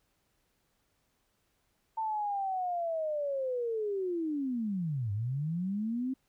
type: linear two-way sweep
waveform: sine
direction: down then up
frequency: 898 to 98 to 266.8 Hz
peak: -30 dBFS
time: 1.97-6.14 s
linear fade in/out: 10 ms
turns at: 5.12 s
effects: pink hiss -75 dBFS RMS until 6.28 s